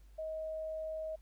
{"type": "tone", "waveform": "sine", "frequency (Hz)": 632, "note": "D#5", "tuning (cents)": 27, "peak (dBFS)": -37, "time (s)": [0.18, 1.16], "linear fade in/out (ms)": 10, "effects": ["added 50 Hz sine -55 dBFS peak until 1.21 s", "pink hiss -72 dBFS RMS until 1.21 s"]}